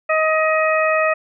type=harmonic tone; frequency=630 Hz; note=D#5; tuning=21 cents sharp; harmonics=1 / 2 / 3 / 4; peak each=-17 / -20 / -22 / -23 dBFS; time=0.09-1.14 s; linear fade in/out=10 ms; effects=none